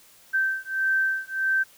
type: beating tone pair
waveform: sine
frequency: 1555 / 1556.6 Hz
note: G6 / G6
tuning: -14 / -13 cents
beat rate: 1.6 Hz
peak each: -25 dBFS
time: 0.33-1.64 s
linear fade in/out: 20 ms
effects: white hiss -54 dBFS RMS until 1.77 s